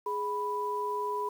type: tone pair together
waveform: sine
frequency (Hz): 416.6 / 987.8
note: G#4 / B5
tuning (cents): +5 / 0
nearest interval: octave + minor third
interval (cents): 1495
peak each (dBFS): -34 / -31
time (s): 0.06-1.29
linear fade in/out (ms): 5
effects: 9-bit